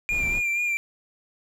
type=tone with vibrato; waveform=triangle; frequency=2392 Hz; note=D7; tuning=31 cents sharp; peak=-21 dBFS; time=0.09-0.77 s; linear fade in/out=0 ms; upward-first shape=sine; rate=4.2 Hz; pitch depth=33 cents each way
type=noise; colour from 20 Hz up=brown; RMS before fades=-32 dBFS; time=0.09-0.42 s; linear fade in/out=50 ms
effects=none